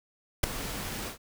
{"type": "noise with ADSR envelope", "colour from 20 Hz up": "pink", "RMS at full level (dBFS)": -21, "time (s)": [0.43, 1.18], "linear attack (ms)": 9, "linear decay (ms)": 5, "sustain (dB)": -15, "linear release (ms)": 110, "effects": []}